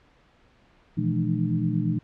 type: tone cluster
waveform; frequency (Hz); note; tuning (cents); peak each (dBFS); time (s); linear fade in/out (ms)
sine; 121.2 / 161.8 / 170.5 / 213.6 / 301.6; B2 / E3 / F3 / G#3 / D4; -32 / -32 / -41 / +49 / +46; -28 / -28 / -27 / -30 / -30; 0.97-1.99; 10
effects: pink hiss -59 dBFS RMS until 2.03 s + low-pass 3000 Hz 12 dB/octave